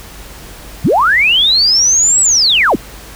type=linear two-way sweep; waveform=sine; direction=up then down; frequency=78 to 7902 to 106.6 Hz; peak=-7 dBFS; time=0.84-2.76 s; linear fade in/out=10 ms; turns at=2.21 s; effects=added 50 Hz sine -35 dBFS peak until 3.15 s + pink hiss -34 dBFS RMS until 3.15 s